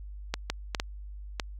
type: clicks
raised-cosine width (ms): 0.2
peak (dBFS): -11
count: 5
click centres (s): 0.34 / 0.5 / 0.748 / 0.799 / 1.398
effects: added 50 Hz sine -39 dBFS peak until 1.59 s